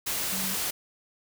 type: tone in noise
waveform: sine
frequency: 190.3 Hz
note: F#3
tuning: 49 cents sharp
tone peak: -36 dBFS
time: 0.32-0.55 s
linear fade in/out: 10 ms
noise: white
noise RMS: -30 dBFS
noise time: 0.06-0.71 s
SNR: -9 dB
effects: none